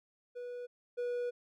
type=tone pair in turn; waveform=triangle; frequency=488.9 / 486.3 Hz; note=B4 / B4; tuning=-18 / -27 cents; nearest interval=unison; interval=9 cents; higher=first; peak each=-38 / -31 dBFS; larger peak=second; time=0.35-0.67 / 0.97-1.31 s; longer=second; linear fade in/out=20 ms; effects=none